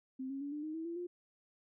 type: tone with pitch steps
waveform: sine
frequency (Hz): 261.6 / 273 / 284.9 / 297.4 / 310.4 / 323.9 / 338.1 / 352.8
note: C4 / C#4 / C#4 / D4 / D#4 / E4 / E4 / F4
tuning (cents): 0 / -26 / +48 / +22 / -4 / -30 / +44 / +18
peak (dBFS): -38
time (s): 0.19-1.07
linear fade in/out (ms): 10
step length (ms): 110
effects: none